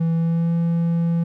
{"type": "tone with pitch glide", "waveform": "triangle", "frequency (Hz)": [165, 168.27], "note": ["E3", "E3"], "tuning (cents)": [2, 36], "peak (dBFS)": -15, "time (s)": [0, 1.24], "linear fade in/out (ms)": 10, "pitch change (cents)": 34, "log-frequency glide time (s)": [0.14, 0.53], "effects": []}